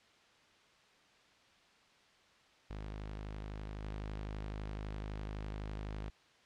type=tone with level steps; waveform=sawtooth; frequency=51.91 Hz; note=G#1; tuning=in tune; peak=-38 / -36 dBFS; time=2.7-6.1 s; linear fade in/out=5 ms; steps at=3.83 s; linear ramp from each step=2 ms; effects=white hiss -65 dBFS RMS until 6.45 s + low-pass 4000 Hz 12 dB/octave